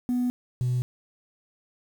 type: tone pair in turn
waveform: sine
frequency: 246.9 / 124.7 Hz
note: B3 / B2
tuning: 0 / +17 cents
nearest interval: octave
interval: 1183 cents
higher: first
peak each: -21 dBFS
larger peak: neither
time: 0.09-0.3 / 0.61-0.82 s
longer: neither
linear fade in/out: 0 ms
effects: tanh soft clip ceiling -19 dBFS + 8-bit